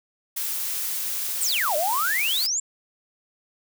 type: noise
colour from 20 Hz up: blue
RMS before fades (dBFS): -28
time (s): 0.36-2.47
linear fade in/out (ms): 10
type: exponential two-way sweep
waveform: sine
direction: down then up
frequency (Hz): 9250 to 575 to 7580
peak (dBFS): -22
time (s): 1.41-2.6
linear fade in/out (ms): 5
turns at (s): 1.76
effects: none